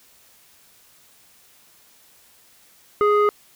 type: tone with low-pass filter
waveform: square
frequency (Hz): 415.3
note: G#4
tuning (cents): 0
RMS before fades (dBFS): -17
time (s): 3.01-3.29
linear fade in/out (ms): 0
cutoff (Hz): 1400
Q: 2.4
effects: white hiss -54 dBFS RMS until 3.55 s